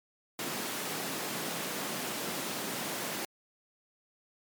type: high-pass noise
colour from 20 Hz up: pink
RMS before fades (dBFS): -36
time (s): 0.39-3.25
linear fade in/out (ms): 2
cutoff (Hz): 170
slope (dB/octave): 24
effects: MP3 96 kbps